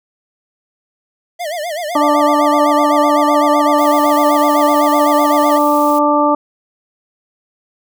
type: tone with vibrato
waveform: square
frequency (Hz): 648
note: E5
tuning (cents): -30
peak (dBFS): -20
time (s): 1.39-5.59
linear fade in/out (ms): 20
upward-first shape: sine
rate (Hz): 7.9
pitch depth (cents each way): 170
type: harmonic tone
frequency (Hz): 294.4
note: D4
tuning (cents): +4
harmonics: 1 / 2 / 3 / 4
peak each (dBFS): -15 / -15 / -15 / -15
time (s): 1.95-6.35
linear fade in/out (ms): 5
type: noise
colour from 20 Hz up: blue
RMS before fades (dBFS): -31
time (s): 3.78-5.99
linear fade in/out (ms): 5
effects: none